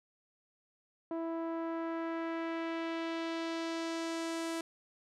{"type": "tone with low-pass filter sweep", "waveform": "sawtooth", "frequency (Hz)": 329.6, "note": "E4", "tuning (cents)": 0, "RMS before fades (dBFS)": -37, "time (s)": [1.11, 4.61], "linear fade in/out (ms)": 2, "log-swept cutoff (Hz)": [820, 10000], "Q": 1.1, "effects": []}